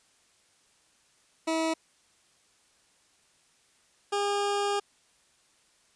20% pulse tone pair in turn, 322.9 / 405.7 Hz, E4 / G#4, -36 / -41 cents, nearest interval major third, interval 395 cents, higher second, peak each -21 dBFS, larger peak neither, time 1.47-1.74 / 4.12-4.8 s, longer second, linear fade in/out 10 ms, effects white hiss -65 dBFS RMS until 5.95 s + resampled to 22050 Hz

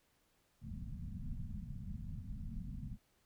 pink low-pass noise, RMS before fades -44 dBFS, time 0.61-2.98 s, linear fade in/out 50 ms, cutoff 240 Hz, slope 96 dB/octave, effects pink hiss -75 dBFS RMS until 3.25 s

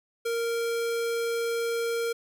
square tone, 464.4 Hz, A#4, 7 cents flat, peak -27 dBFS, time 0.25-2.13 s, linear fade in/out 10 ms, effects none

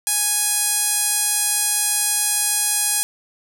sawtooth tone with band-pass filter, 830.6 Hz, G#5, in tune, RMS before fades -20 dBFS, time 0.07-3.03 s, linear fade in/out 0 ms, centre 9600 Hz, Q 2.4, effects 8-bit

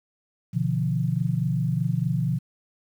sine chord, B diminished, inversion none, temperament equal with one note detuned, 123.47 / 146.83 / 171.61 Hz, B2 / D3 / F3, 0 / 0 / -30 cents, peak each -26 dBFS, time 0.53-2.39 s, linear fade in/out 20 ms, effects 9-bit

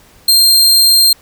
sawtooth tone, 4186 Hz, C8, in tune, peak -3 dBFS, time 0.28-1.13 s, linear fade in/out 5 ms, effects pink hiss -45 dBFS RMS until 1.21 s

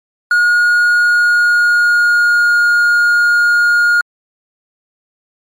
triangle tone with pitch glide, 1438 to 1425.6 Hz, F#6 to F6, -50 to +35 cents, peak -6 dBFS, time 0.31-4.01 s, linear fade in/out 2 ms, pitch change -15 cents, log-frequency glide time 0.97-2.63 s, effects MP3 64 kbps

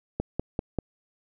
click train, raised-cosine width 2 ms, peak -13 dBFS, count 4, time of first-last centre 0.2-0.787 s, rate 5.11 Hz, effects none

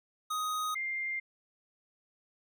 square / sine tone pair in turn, 1251 / 2104 Hz, D#6 / C7, +9 / +9 cents, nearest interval major sixth, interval 900 cents, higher second, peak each -32 / -32 dBFS, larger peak neither, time 0.3-0.75 / 0.75-1.2 s, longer neither, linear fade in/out 10 ms, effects none

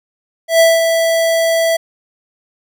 square tone with ADSR envelope, 659.3 Hz, E5, in tune, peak -6 dBFS, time 0.48-1.77 s, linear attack 120 ms, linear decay 200 ms, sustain -6 dB, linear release 10 ms, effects none

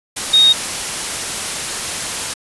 sine tone in noise, 3729 Hz, A#7, in tune, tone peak -7 dBFS, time 0.33-0.53 s, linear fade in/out 10 ms, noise white, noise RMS -22 dBFS, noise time 0.16-2.34 s, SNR +12 dB, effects resampled to 24000 Hz

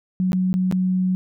sine tone with dropouts, 184.8 Hz, F#3, 2 cents flat, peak -17 dBFS, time 0.2-1.15 s, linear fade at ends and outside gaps 0 ms, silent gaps 0.32-0.331 / 0.53-0.54 / 0.713-0.724 s, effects none

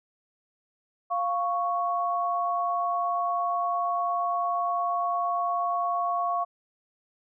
sine tone pair together, 699 / 1109.6 Hz, F5 / C#6, +1 / +1 cents, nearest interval minor sixth, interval 800 cents, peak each -27 dBFS, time 1.1-6.45 s, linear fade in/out 20 ms, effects none

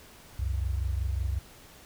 sine tone pair together, 65.41 / 90.83 Hz, C2 / F#2, 0 / -32 cents, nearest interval tritone, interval 568 cents, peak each -28 / -32 dBFS, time 0.39-1.39 s, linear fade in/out 5 ms, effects pink hiss -52 dBFS RMS until 1.85 s

